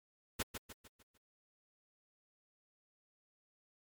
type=noise with echo; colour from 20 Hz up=pink; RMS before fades=-36 dBFS; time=0.39-0.43 s; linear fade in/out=10 ms; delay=150 ms; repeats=5; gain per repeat=-7 dB; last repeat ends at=1.18 s; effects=MP3 96 kbps